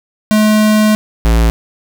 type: tone pair in turn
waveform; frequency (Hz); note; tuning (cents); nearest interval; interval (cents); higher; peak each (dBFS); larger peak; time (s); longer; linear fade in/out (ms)
square; 214 / 56.5; A3 / A1; -48 / +47; octave + major seventh; 2305; first; -8; neither; 0.31-0.95 / 1.25-1.5; first; 0
effects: 8-bit

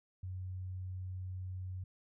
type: tone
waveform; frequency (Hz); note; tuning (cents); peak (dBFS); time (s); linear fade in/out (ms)
sine; 92.5; F#2; 0; -39; 0.23-1.84; 5
effects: none

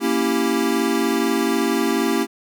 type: chord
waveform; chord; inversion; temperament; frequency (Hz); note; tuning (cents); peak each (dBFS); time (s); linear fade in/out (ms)
square; A# diminished seventh; none; equal; 233.1 / 277.2 / 329.6 / 392; A#3 / C#4 / E4 / G4; 0 / 0 / 0 / 0; -24; 0-2.27; 50
effects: none

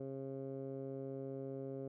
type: tone with low-pass filter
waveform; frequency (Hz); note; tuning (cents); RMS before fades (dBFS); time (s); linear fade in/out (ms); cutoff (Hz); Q
15% pulse; 135; C#3; -45; -44; 0-1.88; 5; 500; 2.1
effects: none

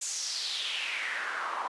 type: noise with band-pass filter sweep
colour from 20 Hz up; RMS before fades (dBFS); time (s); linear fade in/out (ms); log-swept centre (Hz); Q
pink; -34; 0.01-1.68; 10; 7300 to 950; 3.9
effects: high-pass 400 Hz 12 dB/octave + resampled to 24000 Hz

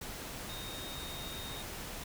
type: tone in noise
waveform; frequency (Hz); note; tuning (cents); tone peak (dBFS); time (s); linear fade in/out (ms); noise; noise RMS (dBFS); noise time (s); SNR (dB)
sine; 3709; A#7; -9; -45; 0.49-1.62; 5; pink; -43; 0.01-2.04; -5
effects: none

